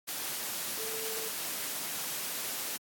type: tone in noise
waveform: sine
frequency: 443.7 Hz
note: A4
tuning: 14 cents sharp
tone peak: -40 dBFS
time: 0.78-1.29 s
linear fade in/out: 20 ms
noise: white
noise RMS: -36 dBFS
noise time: 0.07-2.78 s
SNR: -7 dB
effects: high-pass 150 Hz 12 dB/octave + AAC 64 kbps